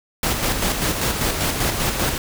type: noise with tremolo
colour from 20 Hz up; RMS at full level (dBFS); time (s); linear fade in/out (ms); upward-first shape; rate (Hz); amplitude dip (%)
pink; -20; 0.23-2.18; 2; square; 5.1; 40
effects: none